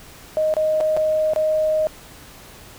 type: tone with dropouts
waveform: sine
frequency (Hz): 622.3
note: D#5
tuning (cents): 0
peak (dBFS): -16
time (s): 0.37-1.87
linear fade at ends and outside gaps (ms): 0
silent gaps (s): 0.539-0.567 / 0.804-0.809 / 0.966-0.972 / 1.335-1.361
effects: pink hiss -43 dBFS RMS until 2.78 s